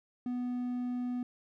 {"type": "tone", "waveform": "triangle", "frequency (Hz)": 246.9, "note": "B3", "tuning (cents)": 0, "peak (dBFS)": -30, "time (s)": [0.26, 1.23], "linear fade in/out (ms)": 2, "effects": []}